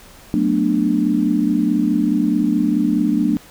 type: chord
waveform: sine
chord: B minor seventh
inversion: second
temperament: just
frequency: 185.21 / 222.2 / 246.9 / 296.3 Hz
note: F#3 / A3 / B3 / D4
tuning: +2 / +17 / 0 / +15 cents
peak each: -22 / -19 / -21 / -18 dBFS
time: 0.34-3.37 s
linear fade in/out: 0 ms
effects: pink hiss -44 dBFS RMS until 3.5 s